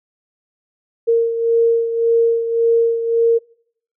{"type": "beating tone pair", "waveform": "sine", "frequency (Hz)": [461.3, 463.1], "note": ["A#4", "A#4"], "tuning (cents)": [-18, -11], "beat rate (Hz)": 1.8, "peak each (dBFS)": [-13, -20], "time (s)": [1.07, 3.39], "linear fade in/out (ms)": 20, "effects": ["noise-tail reverb RT60 0.6 s tail -23 dB re dry"]}